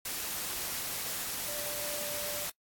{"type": "tone in noise", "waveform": "sine", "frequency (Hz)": 587.3, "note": "D5", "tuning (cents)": 0, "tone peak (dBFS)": -41, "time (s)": [1.48, 2.45], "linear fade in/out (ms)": 5, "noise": "white", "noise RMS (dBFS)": -36, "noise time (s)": [0.05, 2.5], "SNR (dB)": -8, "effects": ["noise-tail reverb RT60 0.1 s tail -23 dB re dry", "AAC 64 kbps"]}